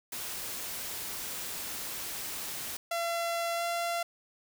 white noise, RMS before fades -38 dBFS, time 0.12-2.77 s, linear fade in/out 5 ms
sawtooth tone with pitch glide, 679 to 684.9 Hz, F5 to F5, -49 to -34 cents, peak -26 dBFS, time 2.91-4.03 s, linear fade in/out 5 ms, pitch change +15 cents, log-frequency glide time 3.55-3.63 s
effects none

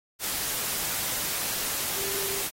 sine tone in noise, 393.5 Hz, G4, 7 cents sharp, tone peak -37 dBFS, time 1.94-2.44 s, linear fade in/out 50 ms, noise white, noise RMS -30 dBFS, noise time 0.19-2.51 s, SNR -10 dB, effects AAC 48 kbps

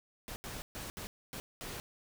pink noise bursts at uneven times, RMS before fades -43 dBFS, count 6, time 0.28-0.36 / 0.44-0.62 / 0.75-0.9 / 0.97-1.07 / 1.33-1.4 / 1.61-1.8 s, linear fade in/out 0 ms, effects none

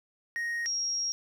triangle / sine tone pair in turn, 1870 / 5604 Hz, A#6 / F8, +5 / +5 cents, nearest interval octave + perfect fifth, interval 1900 cents, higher second, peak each -28 dBFS, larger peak neither, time 0.36-0.66 / 0.66-1.12 s, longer second, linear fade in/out 0 ms, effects none

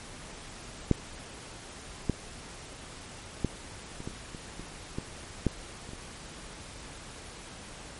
clicks, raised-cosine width 3 ms, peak -8 / -12 / -13 / -27 / -22 / -27 / -28 / -19 / -11 / -30 / -28 dBFS, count 11, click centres 0.913 / 2.097 / 3.447 / 4.004 / 4.075 / 4.348 / 4.596 / 4.985 / 5.467 / 5.891 / 5.934 s, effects pink hiss -45 dBFS RMS until 7.99 s + MP3 48 kbps

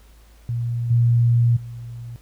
sine tone with level steps, 118.5 Hz, A#2, 29 cents sharp, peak -21 / -13 / -31 dBFS, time 0.49-2.16 s, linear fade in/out 0 ms, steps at 0.9 / 1.56 s, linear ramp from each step 10 ms, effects added 54 Hz sine -47 dBFS peak until 2.21 s + pink hiss -56 dBFS RMS until 2.21 s

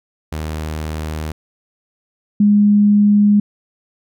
sawtooth / sine tone pair in turn, 77.78 / 206.2 Hz, D#2 / G#3, 0 / -12 cents, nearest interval octave + perfect fourth, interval 1688 cents, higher second, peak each -18 / -8 dBFS, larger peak second, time 0.32-1.32 / 2.4-3.4 s, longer neither, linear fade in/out 5 ms, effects none

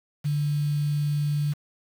sine tone with quantisation, 146.83 Hz, D3, in tune, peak -22 dBFS, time 0.24-1.54 s, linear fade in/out 20 ms, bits 7, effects none

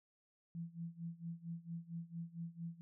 sine tone with tremolo, 168 Hz, E3, 33 cents sharp, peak -40 dBFS, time 0.55-2.81 s, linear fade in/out 0 ms, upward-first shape sine, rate 4.4 Hz, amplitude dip 90%, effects none

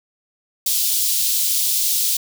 white high-pass noise, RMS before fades -19 dBFS, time 0.66-2.17 s, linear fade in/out 5 ms, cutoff 3400 Hz, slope 24 dB/octave, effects none

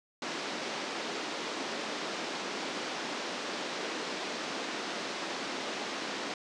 pink band-pass noise, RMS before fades -37 dBFS, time 0.22-6.34 s, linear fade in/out 2 ms, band 240 to 5800 Hz, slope 24 dB/octave, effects resampled to 22050 Hz

